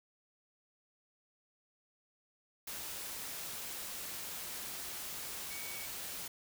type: tone in noise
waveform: sine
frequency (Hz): 2248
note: C#7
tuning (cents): +24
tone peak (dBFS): -48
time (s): 5.5-5.86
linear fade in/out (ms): 5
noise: white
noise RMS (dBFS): -43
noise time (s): 2.67-6.28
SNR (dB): -8
effects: none